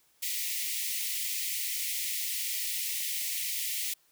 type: high-pass noise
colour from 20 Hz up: white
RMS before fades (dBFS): -33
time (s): 0.22-3.94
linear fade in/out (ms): 10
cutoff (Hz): 1900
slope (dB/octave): 96
effects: white hiss -67 dBFS RMS until 4.11 s